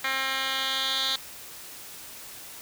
10% pulse tone with band-pass filter sweep, 266.4 Hz, C4, 31 cents sharp, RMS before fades -28 dBFS, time 0.04-1.16 s, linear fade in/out 5 ms, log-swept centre 2400 to 3700 Hz, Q 3.7, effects white hiss -43 dBFS RMS until 2.61 s

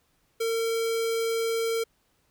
square tone with notch filter, 455.5 Hz, A#4, 40 cents flat, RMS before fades -27 dBFS, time 0.4-1.84 s, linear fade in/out 10 ms, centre 1000 Hz, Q 1.1, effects pink hiss -69 dBFS RMS until 2.3 s

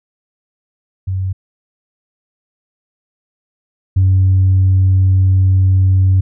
sine tone pair in turn, 94.4 / 94.4 Hz, F#2 / F#2, +35 / +35 cents, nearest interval unison, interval 0 cents, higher neither, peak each -15 / -6 dBFS, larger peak second, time 1.07-1.33 / 3.96-6.21 s, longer second, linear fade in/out 10 ms, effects tanh soft clip ceiling -5 dBFS

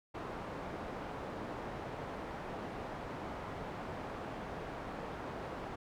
white low-pass noise, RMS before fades -43 dBFS, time 0.14-5.76 s, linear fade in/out 10 ms, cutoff 890 Hz, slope 12 dB/octave, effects none

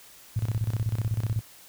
sine tone with tremolo, 110 Hz, A2, in tune, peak -22 dBFS, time 0.36-1.41 s, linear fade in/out 5 ms, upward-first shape square, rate 16 Hz, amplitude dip 80%, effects white hiss -51 dBFS RMS until 1.68 s

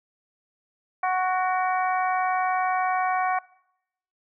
harmonic tone with a mistuned harmonic, 370 Hz, F#4, in tune, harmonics 2 / 3 / 4 / 5 / 6, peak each -23 / -27 / -33 / -35 / -35 dBFS, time 1.03-3.39 s, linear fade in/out 5 ms, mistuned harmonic 6, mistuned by +45 cents, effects noise-tail reverb RT60 0.8 s tail -22 dB re dry

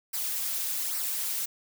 blue noise with flanger, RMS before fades -31 dBFS, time 0.13-1.46 s, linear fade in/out 10 ms, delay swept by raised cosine 0.29 to 4.19 ms, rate 1.2 Hz, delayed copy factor -0.65, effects none

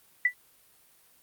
sine tone with exponential decay, 1975.5 Hz, B6, in tune, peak -16 dBFS, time 0.25-0.34 s, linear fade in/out 5 ms, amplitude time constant 18 ms, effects white hiss -61 dBFS RMS until 1.22 s + Opus 32 kbps

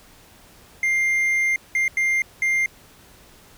triangle tone bursts at uneven times, 2100 Hz, C7, 6 cents sharp, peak -16 dBFS, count 4, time 0.83-1.56 / 1.75-1.88 / 1.97-2.22 / 2.42-2.66 s, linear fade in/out 2 ms, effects pink hiss -50 dBFS RMS until 3.57 s

